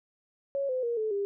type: tone with pitch steps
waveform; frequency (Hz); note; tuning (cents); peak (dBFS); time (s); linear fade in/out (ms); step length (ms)
sine; 554.4 / 511.3 / 471.6 / 435 / 401.2; C#5 / C5 / A#4 / A4 / G4; 0 / -40 / +20 / -20 / +40; -27; 0.55-1.25; 0; 140
effects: none